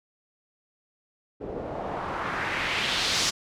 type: noise with low-pass filter sweep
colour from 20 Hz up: white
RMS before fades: -29 dBFS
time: 1.4-3.31 s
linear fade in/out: 20 ms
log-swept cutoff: 400 to 5800 Hz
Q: 1.7
effects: none